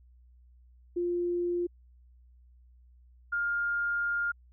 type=tone pair in turn; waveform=sine; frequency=350 / 1409.3 Hz; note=F4 / F6; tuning=+4 / +15 cents; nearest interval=2 octaves; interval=2411 cents; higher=second; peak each=-27 dBFS; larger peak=neither; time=0.96-1.67 / 3.32-4.32 s; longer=second; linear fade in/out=10 ms; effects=added 61 Hz sine -55 dBFS peak until 4.52 s